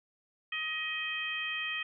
harmonic tone, 630 Hz, D#5, 21 cents sharp, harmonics 2 / 3 / 4 / 5, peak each -44 / -37 / -36 / -39 dBFS, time 0.52-1.83 s, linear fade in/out 5 ms, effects none

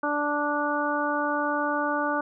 harmonic tone, 293.2 Hz, D4, 3 cents flat, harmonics 1 / 2 / 3 / 4 / 5, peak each -30 / -30 / -30 / -30 / -30 dBFS, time 0.03-2.21 s, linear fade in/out 5 ms, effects none

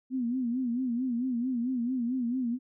sine tone with vibrato, 246.9 Hz, B3, in tune, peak -27 dBFS, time 0.1-2.59 s, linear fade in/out 50 ms, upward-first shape sine, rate 4.5 Hz, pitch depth 110 cents each way, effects none

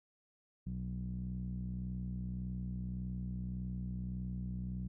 sawtooth tone with low-pass filter, 61.74 Hz, B1, in tune, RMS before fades -40 dBFS, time 0.66-4.88 s, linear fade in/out 10 ms, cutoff 170 Hz, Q 6.5, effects none

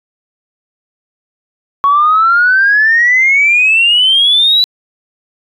sine exponential sweep, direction up, 1107 to 3984 Hz, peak -5 dBFS, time 1.84-4.64 s, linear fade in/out 0 ms, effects tanh soft clip ceiling -1 dBFS

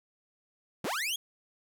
sawtooth linear sweep, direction up, 105.7 to 3392 Hz, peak -27 dBFS, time 0.84-1.16 s, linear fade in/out 5 ms, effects 11-bit

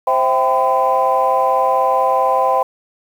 sine chord, C major seventh, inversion none, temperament equal with one note detuned, 523.3 / 659.3 / 784 / 1013.2 Hz, C5 / E5 / G5 / B5, 0 / 0 / 0 / +44 cents, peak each -17 / -20 / -16 / -16 dBFS, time 0.07-2.63 s, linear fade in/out 5 ms, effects tanh soft clip ceiling -4 dBFS + 7-bit

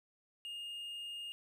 triangle tone, 2836 Hz, F7, 26 cents sharp, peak -40 dBFS, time 0.45-1.32 s, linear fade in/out 0 ms, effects none

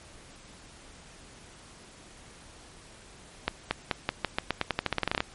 accelerating click train, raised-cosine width 0.3 ms, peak -9 dBFS, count 19, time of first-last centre 3.48-5.205 s, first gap 230 ms, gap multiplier 0.88, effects pink hiss -51 dBFS RMS until 5.34 s + MP3 48 kbps

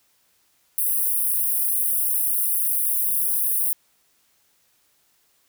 white high-pass noise, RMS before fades -22 dBFS, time 0.78-3.73 s, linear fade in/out 0 ms, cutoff 9300 Hz, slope 96 dB/octave, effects white hiss -64 dBFS RMS until 5.48 s

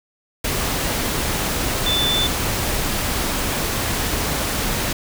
sine tone in noise, 3520 Hz, A7, in tune, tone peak -18 dBFS, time 1.86-2.27 s, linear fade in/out 5 ms, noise pink, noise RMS -22 dBFS, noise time 0.44-4.93 s, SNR +1 dB, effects none

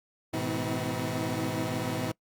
20% pulse tone cluster, 106.7 / 124.8 / 162.3 / 256.6 / 319 Hz, G#2 / B2 / E3 / C4 / D#4, +47 / +19 / -27 / -34 / +43 cents, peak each -31 dBFS, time 0.33-2.12 s, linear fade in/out 10 ms, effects noise-tail reverb RT60 0.1 s tail -23 dB re dry + Opus 48 kbps

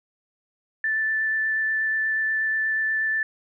sine tone with vibrato, 1760 Hz, A6, in tune, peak -21 dBFS, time 0.84-3.23 s, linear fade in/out 2 ms, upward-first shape sine, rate 8.3 Hz, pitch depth 8 cents each way, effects none

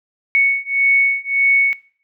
sine beating tone pair, 2217 / 2218.7 Hz, C#7 / C#7, 0 / +1 cents, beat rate 1.7 Hz, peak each -16 dBFS, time 0.35-1.73 s, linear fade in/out 0 ms, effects noise-tail reverb RT60 0.5 s tail -20 dB re dry

